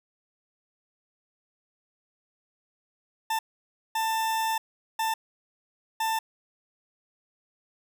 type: tone bursts at uneven times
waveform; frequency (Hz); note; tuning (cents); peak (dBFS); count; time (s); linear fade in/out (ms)
40% pulse; 890; A5; +20; -24; 4; 3.3-3.39 / 3.95-4.58 / 4.99-5.14 / 6-6.19; 5
effects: none